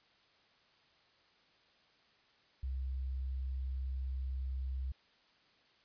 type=tone; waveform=sine; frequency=65.41 Hz; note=C2; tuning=in tune; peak=-35 dBFS; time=2.63-4.92 s; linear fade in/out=5 ms; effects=white hiss -68 dBFS RMS until 5.84 s + resampled to 11025 Hz